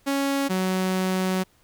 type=tone pair in turn; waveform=sawtooth; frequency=277 / 186.63 Hz; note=C#4 / F#3; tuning=-1 / +15 cents; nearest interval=perfect fifth; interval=684 cents; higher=first; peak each=-18 dBFS; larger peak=neither; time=0.06-0.49 / 0.49-1.44 s; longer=second; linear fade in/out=20 ms; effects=pink hiss -61 dBFS RMS until 1.63 s